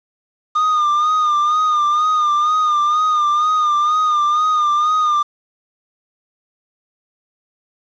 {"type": "tone with vibrato", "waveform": "triangle", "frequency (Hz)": 1217, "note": "D#6", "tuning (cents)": -39, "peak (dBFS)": -11, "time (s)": [0.55, 5.23], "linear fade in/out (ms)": 10, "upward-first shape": "sine", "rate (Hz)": 2.1, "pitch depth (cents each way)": 50, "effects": ["resampled to 16000 Hz", "7-bit"]}